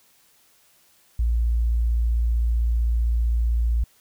sine tone, 57.8 Hz, A#1, 14 cents flat, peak -18 dBFS, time 1.19-3.84 s, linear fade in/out 5 ms, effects white hiss -59 dBFS RMS until 4 s

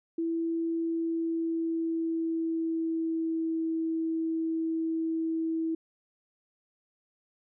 sine tone with pitch glide, 330.8 to 324.7 Hz, E4 to E4, +6 to -26 cents, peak -27 dBFS, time 0.18-5.75 s, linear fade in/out 5 ms, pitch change -32 cents, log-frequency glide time 0.76-3.64 s, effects none

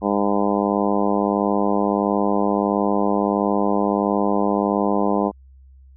harmonic tone, 101.5 Hz, G#2, 39 cents flat, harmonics 2 / 3 / 4 / 5 / 6 / 7 / 8 / 9 / 10, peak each -22 / -24 / -25 / -26 / -27 / -27 / -28 / -29 / -29 dBFS, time 0.01-5.32 s, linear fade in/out 50 ms, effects added 66 Hz sine -44 dBFS peak until 5.96 s

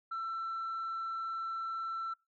sine tone, 1339 Hz, E6, 27 cents sharp, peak -33 dBFS, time 0.11-2.14 s, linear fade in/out 10 ms, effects noise-tail reverb RT60 0.2 s tail -23 dB re dry + tanh soft clip ceiling -33 dBFS

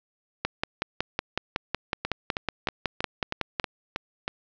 two click trains, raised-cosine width 0.3 ms, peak -9 / -12 dBFS, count 18 / 8, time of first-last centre 0.45-3.598 / 2.05-4.279 s, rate 5.4 / 3.14 Hz, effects resampled to 16000 Hz + 7-bit

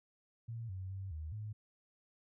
sine tone with pitch steps, 115.2 / 93.8 / 96.3 / 78 / 106.5 Hz, A#2 / F#2 / G2 / D#2 / G#2, -20 / +24 / -30 / +5 / +44 cents, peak -40 dBFS, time 0.48-1.53 s, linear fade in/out 10 ms, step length 210 ms, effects none

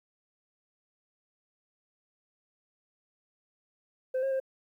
sine tone with pitch steps, 517 / 538 / 530 Hz, C5 / C5 / C5, -21 / +48 / +22 cents, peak -24 dBFS, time 4.14-4.401 s, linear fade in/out 10 ms, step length 87 ms, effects tanh soft clip ceiling -26 dBFS + 11-bit

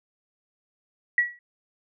sine tone with exponential decay, 1931 Hz, B6, 39 cents flat, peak -14 dBFS, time 1.18-1.39 s, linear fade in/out 2 ms, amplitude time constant 44 ms, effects none

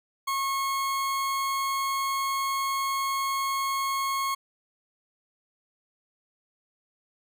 40% pulse tone, 1090 Hz, C#6, 29 cents flat, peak -25 dBFS, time 0.27-4.35 s, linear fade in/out 10 ms, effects none

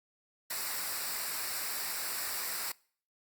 white noise with comb filter, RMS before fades -36 dBFS, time 0.5-2.72 s, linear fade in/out 5 ms, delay 0.31 ms, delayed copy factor -0.65, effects noise-tail reverb RT60 0.5 s tail -24 dB re dry + Opus 48 kbps

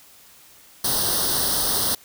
white noise with comb filter, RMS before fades -22 dBFS, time 0.84-1.95 s, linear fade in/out 5 ms, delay 0.21 ms, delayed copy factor +0.9, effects white hiss -50 dBFS RMS until 2.04 s

